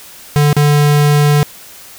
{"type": "tone with dropouts", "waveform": "square", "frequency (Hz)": 146.83, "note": "D3", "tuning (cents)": 0, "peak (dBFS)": -8, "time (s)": [0.36, 1.43], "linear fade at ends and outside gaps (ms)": 0, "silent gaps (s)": [0.529, 0.566], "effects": ["white hiss -36 dBFS RMS until 1.98 s"]}